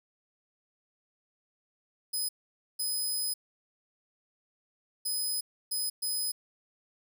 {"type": "tone bursts at uneven times", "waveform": "10% pulse", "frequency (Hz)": 5030, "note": "D#8", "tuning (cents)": 18, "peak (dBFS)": -24, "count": 5, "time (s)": [[2.13, 2.29], [2.79, 3.34], [5.05, 5.41], [5.71, 5.9], [6.02, 6.32]], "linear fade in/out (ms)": 10, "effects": []}